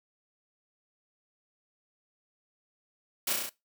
white noise with echo, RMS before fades -30 dBFS, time 3.27-3.33 s, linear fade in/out 5 ms, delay 33 ms, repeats 5, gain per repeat -2 dB, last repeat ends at 3.495 s, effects noise-tail reverb RT60 0.2 s tail -20 dB re dry + high-pass 200 Hz 12 dB/octave

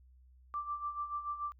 sine tone with tremolo, 1174.7 Hz, D6, in tune, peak -33 dBFS, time 0.54-1.52 s, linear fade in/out 0 ms, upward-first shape sine, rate 6.9 Hz, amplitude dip 70%, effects added 63 Hz sine -58 dBFS peak until 1.59 s

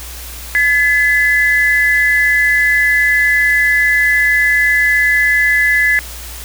sine tone pair together, 1712.3 / 2016 Hz, A6 / B6, -48 / +35 cents, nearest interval minor third, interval 283 cents, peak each -12 dBFS, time 0.55-5.99 s, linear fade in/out 0 ms, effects added 60 Hz sine -30 dBFS peak until 6.44 s + white hiss -31 dBFS RMS until 6.44 s

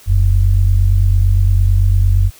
sine tone pair together, 43.65 / 92.5 Hz, F1 / F#2, 0 / 0 cents, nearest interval octave + minor second, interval 1300 cents, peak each -11 dBFS, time 0.06-2.31 s, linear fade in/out 50 ms, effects white hiss -43 dBFS RMS until 2.39 s

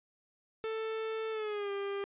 45% pulse tone with pitch glide, 442.6 to 398.9 Hz, A4 to G4, +10 to +30 cents, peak -34 dBFS, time 0.64-2.04 s, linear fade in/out 0 ms, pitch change -180 cents, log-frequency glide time 1.31-1.71 s, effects resampled to 8000 Hz

